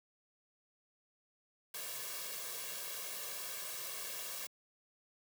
white noise with comb filter, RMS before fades -43 dBFS, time 1.74-4.47 s, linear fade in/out 5 ms, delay 1.8 ms, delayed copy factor +0.8, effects high-pass 200 Hz 12 dB/octave

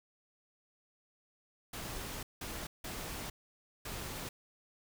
pink noise bursts at uneven times, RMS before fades -42 dBFS, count 4, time 1.73-2.23 / 2.41-2.67 / 2.84-3.3 / 3.85-4.29 s, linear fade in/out 5 ms, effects none

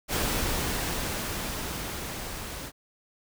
pink noise with level ramp, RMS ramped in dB -27 to -38 dBFS, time 0.08-2.72 s, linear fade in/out 50 ms, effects none

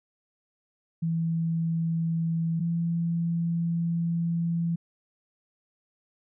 sine tone pair in turn, 164.81 / 168.37 Hz, E3 / E3, 0 / +37 cents, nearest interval unison, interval 37 cents, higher second, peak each -24 / -24 dBFS, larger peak neither, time 1.02-2.6 / 2.6-4.76 s, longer second, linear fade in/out 10 ms, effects none

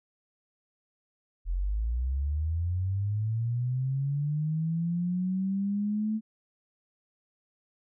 sine linear sweep, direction up, 41.07 to 220 Hz, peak -26 dBFS, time 1.45-6.21 s, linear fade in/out 50 ms, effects none

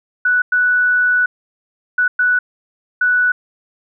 sine tone bursts at uneven times, 1480 Hz, F#6, in tune, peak -11 dBFS, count 5, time 0.25-0.42 / 0.52-1.26 / 1.98-2.08 / 2.19-2.39 / 3.01-3.32 s, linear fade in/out 5 ms, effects none

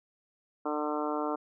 harmonic tone, 150 Hz, D3, 37 cents sharp, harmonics 2 / 3 / 4 / 5 / 6 / 7 / 8 / 9, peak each -34 / -36 / -37 / -38 / -39 / -39 / -40 / -41 dBFS, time 0.65-1.36 s, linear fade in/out 10 ms, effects none

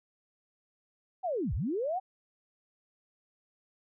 sine linear two-way sweep, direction down then up, 784 to 43.65 to 784 Hz, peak -29 dBFS, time 1.23-2 s, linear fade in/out 20 ms, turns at 1.54 s, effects none

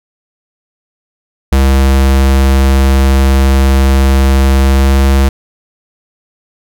square tone with pitch glide, 67.2 to 67.78 Hz, C2 to C#2, +47 to -38 cents, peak -6 dBFS, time 1.52-5.29 s, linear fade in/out 5 ms, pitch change +15 cents, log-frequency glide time 4.56-5 s, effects none

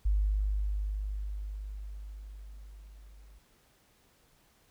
sine tone with level ramp, 50.8 Hz, G#1, 38 cents flat, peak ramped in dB -23 to -51 dBFS, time 0.05-3.39 s, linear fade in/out 10 ms, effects pink hiss -66 dBFS RMS until 4.7 s

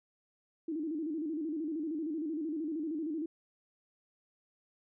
sine tone with vibrato, 312 Hz, D#4, 5 cents sharp, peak -33 dBFS, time 0.68-3.26 s, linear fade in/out 5 ms, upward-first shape square, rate 13 Hz, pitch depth 93 cents each way, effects none

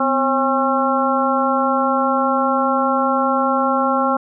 harmonic tone with a mistuned harmonic, 270.5 Hz, C#4, 42 cents flat, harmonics 1 / 2 / 3 / 4 / 5, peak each -21 / -21 / -21 / -21 / -21 dBFS, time 0-4.17 s, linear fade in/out 5 ms, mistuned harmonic 1, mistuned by -96 cents, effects none

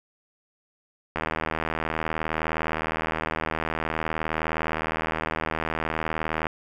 click train, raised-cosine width 0.5 ms, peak -11 dBFS, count 423, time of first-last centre 1.16-6.468 s, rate 79.5 Hz, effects 8-bit

